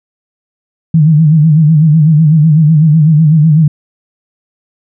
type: tone with vibrato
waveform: sine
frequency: 155.56 Hz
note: D#3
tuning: in tune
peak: -3 dBFS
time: 0.94-3.68 s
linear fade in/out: 5 ms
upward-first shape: sine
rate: 8 Hz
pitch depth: 96 cents each way
effects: none